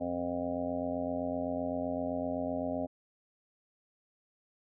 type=harmonic tone; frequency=87.8 Hz; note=F2; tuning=10 cents sharp; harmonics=1 / 2 / 3 / 5 / 6 / 7 / 8 / 9; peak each=-47 / -46 / -35 / -46 / -41 / -36 / -42 / -46 dBFS; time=0-2.87 s; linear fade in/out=20 ms; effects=none